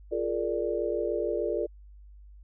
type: chord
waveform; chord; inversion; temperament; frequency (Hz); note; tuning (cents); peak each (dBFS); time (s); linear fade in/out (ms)
sine; Bb dominant seventh; second; equal with one note detuned; 349.2 / 419.6 / 466.2 / 587.3; F4 / Ab4 / Bb4 / D5; 0 / +18 / 0 / 0; -32; 0.11-1.67; 20
effects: added 50 Hz sine -47 dBFS peak until 2.43 s